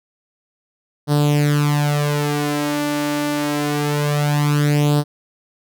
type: tone with flanger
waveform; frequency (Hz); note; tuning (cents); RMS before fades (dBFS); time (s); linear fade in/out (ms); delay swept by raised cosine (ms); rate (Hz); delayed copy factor
sawtooth; 146.83; D3; 0; -18; 1.07-5.04; 50; 0.21 to 3.51; 0.25; +0.75
effects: none